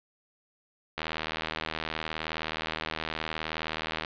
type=click train; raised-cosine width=0.3 ms; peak=-15 dBFS; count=244; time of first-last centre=0.98-4.048 s; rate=79.2 Hz; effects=resampled to 11025 Hz + 8-bit